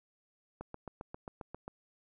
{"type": "click train", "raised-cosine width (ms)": 1, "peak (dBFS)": -28, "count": 9, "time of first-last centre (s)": [0.61, 1.68], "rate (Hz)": 7.48, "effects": []}